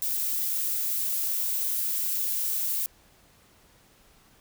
violet noise, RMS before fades -28 dBFS, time 0.02-2.86 s, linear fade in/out 0 ms, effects pink hiss -59 dBFS RMS until 4.4 s

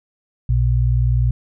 sine tone pair together, 60 / 120 Hz, B1 / B2, -49 / -49 cents, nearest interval octave, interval 1200 cents, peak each -16 dBFS, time 0.49-1.31 s, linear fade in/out 5 ms, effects none

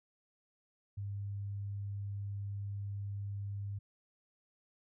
sine tone, 100.5 Hz, G2, 44 cents sharp, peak -37 dBFS, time 0.97-3.79 s, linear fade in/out 10 ms, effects none

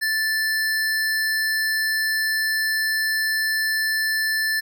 square tone pair together, 1760 / 4174 Hz, A6 / C8, 0 / -5 cents, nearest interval octave + minor third, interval 1495 cents, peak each -21 / -32 dBFS, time 0.01-4.61 s, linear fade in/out 20 ms, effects none

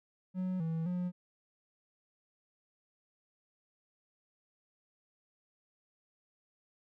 triangle tone with pitch steps, 184.6 / 162.8 / 179.1 Hz, F#3 / E3 / F3, -4 / -21 / +44 cents, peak -30 dBFS, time 0.34-1.12 s, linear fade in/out 50 ms, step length 260 ms, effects none

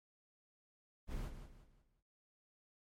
brown noise with echo, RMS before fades -41 dBFS, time 1.07-1.31 s, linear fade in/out 50 ms, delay 180 ms, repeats 4, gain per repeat -9 dB, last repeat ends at 2.03 s, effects noise-tail reverb RT60 0.4 s tail -23 dB re dry + MP3 64 kbps

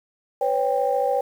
sine tone cluster, 502 / 556 / 791 Hz, B4 / C#5 / G5, +28 / +5 / +15 cents, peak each -23 dBFS, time 0.41-1.21 s, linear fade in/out 5 ms, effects tanh soft clip ceiling -9 dBFS + 8-bit

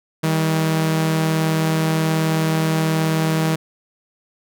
sawtooth tone pair together, 159.54 / 198.3 Hz, D#3 / G3, +44 / +20 cents, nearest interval major third, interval 376 cents, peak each -13 / -23 dBFS, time 0.23-3.56 s, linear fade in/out 10 ms, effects none

